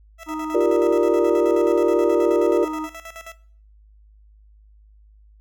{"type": "tone with tremolo", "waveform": "15% pulse", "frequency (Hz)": 659.3, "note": "E5", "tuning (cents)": 0, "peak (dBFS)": -28, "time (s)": [0.18, 3.35], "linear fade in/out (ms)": 50, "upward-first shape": "square", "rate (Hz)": 9.4, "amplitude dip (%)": 75}
{"type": "harmonic tone", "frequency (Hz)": 311.4, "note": "D#4", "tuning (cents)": 2, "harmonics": [1, 3, 4], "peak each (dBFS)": [-27, -32, -33], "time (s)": [0.26, 2.89], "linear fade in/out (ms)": 50}
{"type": "chord", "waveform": "sine", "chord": "G minor seventh", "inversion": "third", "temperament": "equal", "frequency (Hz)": [349.2, 392, 466.2, 587.3], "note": ["F4", "G4", "Bb4", "D5"], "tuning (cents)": [0, 0, 0, 0], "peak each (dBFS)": [-19, -23, -20, -22], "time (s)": [0.54, 2.65], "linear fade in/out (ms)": 10}
{"effects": ["noise-tail reverb RT60 0.5 s tail -19 dB re dry", "added 52 Hz sine -48 dBFS peak until 5.4 s"]}